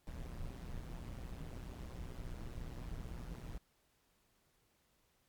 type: noise with amplitude modulation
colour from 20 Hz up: brown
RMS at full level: -42 dBFS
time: 0.07-3.58 s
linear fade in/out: 2 ms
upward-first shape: sine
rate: 122 Hz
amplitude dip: 75%
effects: pink hiss -75 dBFS RMS until 5.28 s + MP3 96 kbps